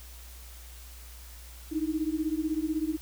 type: beating tone pair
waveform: sine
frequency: 305.1 / 321.1 Hz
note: D#4 / E4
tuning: -34 / -45 cents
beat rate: 16 Hz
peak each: -30 dBFS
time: 1.71-2.97 s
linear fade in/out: 20 ms
effects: added 60 Hz sine -45 dBFS peak until 3.01 s + white hiss -51 dBFS RMS until 3.01 s